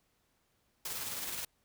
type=noise with tremolo; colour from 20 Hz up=white; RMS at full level=-38 dBFS; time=0.85-1.45 s; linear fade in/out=5 ms; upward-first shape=square; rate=19 Hz; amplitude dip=30%; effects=pink hiss -75 dBFS RMS until 1.64 s